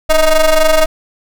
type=ring-modulated tone; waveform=45% pulse; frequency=311.1 Hz; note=D#4; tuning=in tune; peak=-4 dBFS; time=0.09-0.86 s; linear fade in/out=10 ms; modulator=323 Hz; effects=none